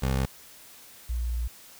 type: tone pair in turn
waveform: 20% pulse / sine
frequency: 66 / 59.12 Hz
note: C2 / A#1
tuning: +16 / +25 cents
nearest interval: major second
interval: 191 cents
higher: first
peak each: -19 / -26 dBFS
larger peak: first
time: 0.02-0.26 / 1.09-1.48 s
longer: second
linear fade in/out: 10 ms
effects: white hiss -50 dBFS RMS until 1.79 s